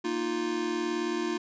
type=chord; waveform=square; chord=Bb suspended fourth; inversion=none; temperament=just; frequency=233.1 / 310.8 / 349.6 Hz; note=Bb3 / Eb4 / F4; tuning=0 / -2 / +2 cents; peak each=-37 / -34 / -31 dBFS; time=0.04-1.38 s; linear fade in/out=10 ms; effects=resampled to 16000 Hz